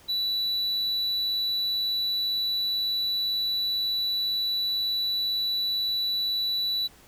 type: tone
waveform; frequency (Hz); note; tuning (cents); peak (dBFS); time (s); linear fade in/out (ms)
triangle; 3951; B7; 0; -23; 0.08-6.88; 20
effects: pink hiss -54 dBFS RMS until 7.07 s